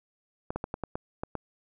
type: clicks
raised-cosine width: 1 ms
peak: -18 dBFS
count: 8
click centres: 0.505 / 0.56 / 0.641 / 0.741 / 0.837 / 0.955 / 1.235 / 1.353 s
effects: none